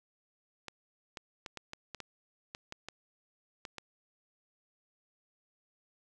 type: clicks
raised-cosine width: 0.2 ms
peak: -24 dBFS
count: 12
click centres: 0.683 / 1.172 / 1.462 / 1.573 / 1.734 / 1.947 / 2.003 / 2.549 / 2.724 / 2.886 / 3.652 / 3.783 s
effects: none